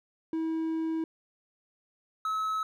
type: tone pair in turn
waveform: triangle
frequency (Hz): 322.7 / 1290.8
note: E4 / E6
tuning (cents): -37 / -37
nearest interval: 2 octaves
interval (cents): 2400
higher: second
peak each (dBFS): -26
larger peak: neither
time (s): 0.33-1.04 / 2.25-2.63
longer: first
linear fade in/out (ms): 2
effects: none